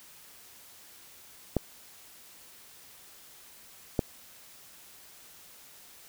clicks, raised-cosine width 2 ms, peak -11 dBFS, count 2, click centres 1.567 / 3.992 s, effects white hiss -53 dBFS RMS until 6.08 s

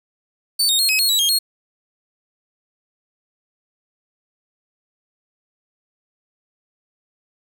sawtooth tone with pitch steps, 4528 / 3715 / 4260 / 2547 / 4303 / 3902 / 3233 / 4291 Hz, C#8 / A#7 / C8 / D#7 / C8 / B7 / G#7 / C8, +36 / -7 / +30 / +40 / +48 / -22 / -47 / +43 cents, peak -12 dBFS, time 0.59-1.39 s, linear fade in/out 10 ms, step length 100 ms, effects 8-bit

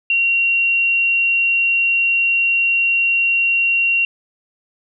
sine tone, 2750 Hz, F7, 27 cents flat, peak -13 dBFS, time 0.1-4.05 s, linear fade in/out 2 ms, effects none

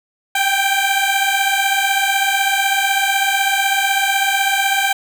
15% pulse beating tone pair, 778 / 794 Hz, G5 / G5, -13 / +22 cents, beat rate 16 Hz, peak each -11 dBFS, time 0.35-4.93 s, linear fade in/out 5 ms, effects none

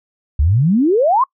sine exponential sweep, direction up, 65.41 to 1108.7 Hz, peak -10 dBFS, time 0.39-1.24 s, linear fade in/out 5 ms, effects noise-tail reverb RT60 0.1 s tail -26 dB re dry

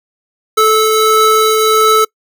square tone pair together, 435.9 / 1306.2 Hz, A4 / E6, -16 / -16 cents, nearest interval octave + perfect fifth, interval 1900 cents, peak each -11 dBFS, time 0.57-2.05 s, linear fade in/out 10 ms, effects noise-tail reverb RT60 0.1 s tail -25 dB re dry

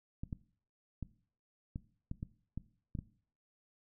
clicks, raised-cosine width 5 ms, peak -27 dBFS, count 9, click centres 0.235 / 0.328 / 1.027 / 1.759 / 2.114 / 2.229 / 2.576 / 2.952 / 2.989 s, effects noise-tail reverb RT60 0.5 s tail -18 dB re dry

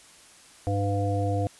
harmonic tone, 100.3 Hz, G2, 40 cents sharp, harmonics 1 / 3 / 5 / 7, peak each -25 / -32 / -31 / -31 dBFS, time 0.67-1.47 s, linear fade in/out 0 ms, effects white hiss -52 dBFS RMS until 1.59 s + resampled to 24000 Hz

